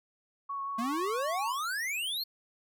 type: tone with vibrato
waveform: sine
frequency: 1108.7 Hz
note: C#6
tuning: in tune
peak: -33 dBFS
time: 0.49-1.53 s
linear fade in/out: 10 ms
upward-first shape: triangle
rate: 5.6 Hz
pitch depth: 18 cents each way
type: exponential sweep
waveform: square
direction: up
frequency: 220.9 to 4429 Hz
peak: -32 dBFS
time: 0.78-2.24 s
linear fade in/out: 10 ms
effects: none